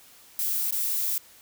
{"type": "noise with dropouts", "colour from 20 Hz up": "violet", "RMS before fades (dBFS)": -27, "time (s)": [0.39, 1.18], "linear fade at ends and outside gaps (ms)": 1, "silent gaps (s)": [0.709, 0.724], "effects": ["white hiss -53 dBFS RMS until 1.41 s"]}